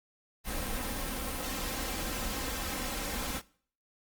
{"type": "noise with comb filter", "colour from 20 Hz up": "pink", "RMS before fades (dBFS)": -35, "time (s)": [0.44, 3.42], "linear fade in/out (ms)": 50, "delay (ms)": 3.8, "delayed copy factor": 0.6, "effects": ["noise-tail reverb RT60 0.5 s tail -21 dB re dry", "Opus 32 kbps"]}